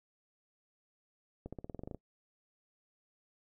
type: accelerating click train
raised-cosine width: 2 ms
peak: -29 dBFS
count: 11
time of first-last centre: 1.46-1.947 s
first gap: 66 ms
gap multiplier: 0.93
effects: noise-tail reverb RT60 0.1 s tail -22 dB re dry